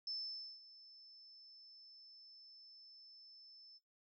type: tone with ADSR envelope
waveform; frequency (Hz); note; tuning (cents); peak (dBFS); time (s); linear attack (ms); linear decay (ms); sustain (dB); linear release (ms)
sine; 5274; E8; 0; -40; 0.07-3.79; 3; 520; -18; 25
effects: noise-tail reverb RT60 0.3 s tail -17 dB re dry